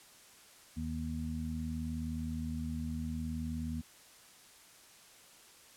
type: harmonic tone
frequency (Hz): 79.4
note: D#2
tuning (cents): +36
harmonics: 1 / 2 / 3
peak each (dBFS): -39 / -42 / -38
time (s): 0.76-3.82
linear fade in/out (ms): 20
effects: white hiss -58 dBFS RMS until 5.76 s + low-pass 11000 Hz 12 dB/octave